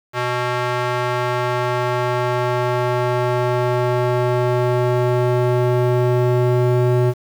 square tone with band-pass filter sweep, 123.47 Hz, B2, in tune, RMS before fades -18 dBFS, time 0.13-7.14 s, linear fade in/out 50 ms, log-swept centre 1300 to 340 Hz, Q 0.8, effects 7-bit

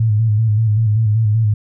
sine tone with vibrato, 109 Hz, A2, 16 cents flat, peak -11 dBFS, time 0-1.54 s, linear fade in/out 5 ms, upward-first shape square, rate 5.2 Hz, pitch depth 56 cents each way, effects none

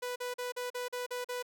sawtooth tone bursts, 493.9 Hz, B4, in tune, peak -31 dBFS, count 8, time 0.02-1.427 s, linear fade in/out 10 ms, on 140 ms, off 41 ms, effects none

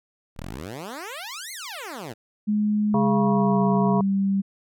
10% pulse exponential two-way sweep, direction up then down, 31.5 to 2217 to 102.6 Hz, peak -25 dBFS, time 0.36-2.14 s, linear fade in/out 20 ms, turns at 1.52 s
sine tone with pitch glide, 210 to 195.94 Hz, G#3 to G3, +19 to -1 cents, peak -19 dBFS, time 2.47-4.42 s, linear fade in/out 20 ms, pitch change -120 cents, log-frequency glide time 2.98-3.61 s
harmonic tone, 137.8 Hz, C#3, 10 cents flat, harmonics 1 / 3 / 5 / 7 / 8, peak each -27 / -26 / -27 / -27 / -32 dBFS, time 2.94-4.01 s, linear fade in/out 2 ms
effects none

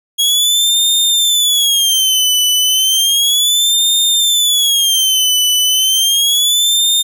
sawtooth tone with vibrato, 3295 Hz, G#7, 14 cents flat, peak -7 dBFS, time 0.18-7.03 s, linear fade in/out 20 ms, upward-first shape sine, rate 0.33 Hz, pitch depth 170 cents each way, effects none

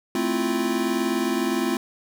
square chord, F major seventh, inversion first, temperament equal, 220 / 261.6 / 329.6 / 349.2 Hz, A3 / C4 / E4 / F4, 0 / 0 / 0 / 0 cents, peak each -29 / -27 / -30 / -27 dBFS, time 0.15-1.77 s, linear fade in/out 2 ms, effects none

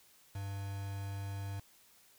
triangle tone with quantisation, 99 Hz, G2, 18 cents sharp, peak -36 dBFS, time 0.35-1.6 s, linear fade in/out 5 ms, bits 8, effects white hiss -64 dBFS RMS until 2.18 s

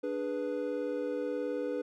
triangle chord, G# diminished, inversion second, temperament equal, 293.7 / 415.3 / 493.9 Hz, D4 / G#4 / B4, 0 / 0 / 0 cents, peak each -35 / -36 / -32 dBFS, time 0.03-1.82 s, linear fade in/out 10 ms, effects none

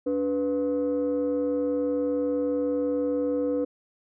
sine tone pair together, 287.8 / 493.9 Hz, D4 / B4, -35 / 0 cents, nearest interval major sixth, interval 935 cents, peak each -25 / -24 dBFS, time 0.06-3.65 s, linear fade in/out 10 ms, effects tanh soft clip ceiling -19 dBFS

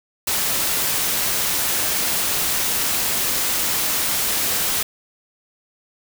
white noise, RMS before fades -21 dBFS, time 0.27-4.83 s, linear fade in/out 5 ms, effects none

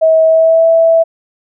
sine tone with pitch glide, 642 to 657.8 Hz, E5 to E5, -46 to -4 cents, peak -5 dBFS, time 0.01-1.04 s, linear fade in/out 20 ms, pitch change +42 cents, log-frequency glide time 0.24-0.67 s, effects none

